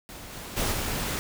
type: noise with level steps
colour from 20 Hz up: pink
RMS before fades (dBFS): -42 / -39 / -27 / -30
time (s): 0.09-1.19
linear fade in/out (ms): 0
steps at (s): 0.32 / 0.56 / 0.72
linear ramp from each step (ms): 20
effects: none